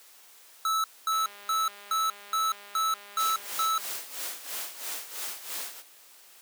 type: tone bursts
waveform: square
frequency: 1309 Hz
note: E6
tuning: 13 cents flat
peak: -25 dBFS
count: 8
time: 0.65-3.78 s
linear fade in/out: 2 ms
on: 190 ms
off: 230 ms
type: click train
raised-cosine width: 0.3 ms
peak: -32 dBFS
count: 547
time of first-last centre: 1.12-3.81 s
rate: 203 Hz
type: noise with tremolo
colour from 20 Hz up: white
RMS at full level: -34 dBFS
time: 3.16-5.83 s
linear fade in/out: 50 ms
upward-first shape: sine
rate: 3 Hz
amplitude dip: 75%
effects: white hiss -54 dBFS RMS until 6.41 s + high-pass 400 Hz 12 dB/octave